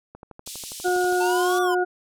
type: click train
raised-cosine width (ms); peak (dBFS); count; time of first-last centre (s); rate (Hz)
1; -27; 13; 0.15-1.126; 12.3
type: band-pass noise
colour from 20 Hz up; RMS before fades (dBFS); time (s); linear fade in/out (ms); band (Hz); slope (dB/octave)
white; -37; 0.46-1.59; 5; 3100 to 11000; 24
type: harmonic tone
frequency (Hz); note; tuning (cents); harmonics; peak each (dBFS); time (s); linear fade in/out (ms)
361.3; F#4; -41; 1 / 2 / 4; -21 / -24 / -27; 0.84-1.85; 20
type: linear two-way sweep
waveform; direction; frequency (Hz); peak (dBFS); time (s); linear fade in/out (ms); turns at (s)
square; up then down; 880 to 1174.7 to 989; -28; 1.2-1.75; 10; 1.61
effects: none

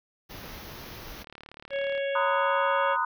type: band-stop noise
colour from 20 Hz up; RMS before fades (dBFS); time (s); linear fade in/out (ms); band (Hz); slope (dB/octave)
pink; -42; 0.29-1.24; 20; 6300 to 11000; 96
type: click train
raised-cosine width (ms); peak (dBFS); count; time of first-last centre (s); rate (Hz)
0.3; -28; 30; 1.19-1.978; 36.8
type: harmonic tone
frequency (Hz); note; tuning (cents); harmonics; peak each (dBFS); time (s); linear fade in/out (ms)
554.4; C#5; 0; 1 / 3 / 4 / 5 / 6; -27 / -37 / -39 / -41 / -43; 1.7-2.97; 50
type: chord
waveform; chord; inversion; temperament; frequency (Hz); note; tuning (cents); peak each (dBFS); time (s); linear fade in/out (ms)
sine; B major seventh; third; equal with one note detuned; 932.3 / 1013.8 / 1244.5 / 1480; A#5 / B5 / D#6 / F#6; 0 / +45 / 0 / 0; -29 / -29 / -29 / -31; 2.15-3.05; 5
effects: none

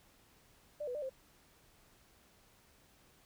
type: tone with pitch steps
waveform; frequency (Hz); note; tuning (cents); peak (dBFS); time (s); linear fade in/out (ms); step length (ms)
sine; 593 / 494.4 / 595 / 527; D5 / B4 / D5 / C5; +17 / +2 / +22 / +12; -37; 0.8-1.096; 10; 74
effects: pink hiss -66 dBFS RMS until 3.25 s

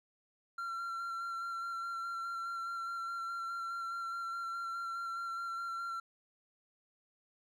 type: tone with vibrato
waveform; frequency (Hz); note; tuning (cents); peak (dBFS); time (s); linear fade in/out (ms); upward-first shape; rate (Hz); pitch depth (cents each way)
triangle; 1366; F6; -39; -35; 0.58-6; 5; square; 4.8; 14
effects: none

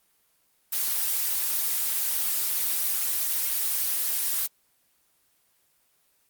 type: noise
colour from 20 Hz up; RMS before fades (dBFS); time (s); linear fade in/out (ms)
blue; -26; 0.72-4.47; 10
effects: white hiss -67 dBFS RMS until 6.29 s + Opus 24 kbps

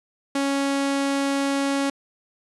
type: tone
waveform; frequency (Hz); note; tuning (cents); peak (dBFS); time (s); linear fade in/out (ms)
sawtooth; 277.2; C#4; 0; -17; 0.35-1.9; 5
effects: resampled to 24000 Hz

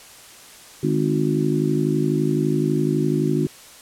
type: harmonic tone with a mistuned harmonic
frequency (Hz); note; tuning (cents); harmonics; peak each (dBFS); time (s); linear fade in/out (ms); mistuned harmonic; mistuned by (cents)
51.91; G#1; 0; 3 / 4 / 5 / 6 / 7; -22 / -28 / -24 / -24 / -24; 0.83-3.47; 5; 3; -55
effects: white hiss -44 dBFS RMS until 3.81 s + low-pass 11000 Hz 12 dB/octave

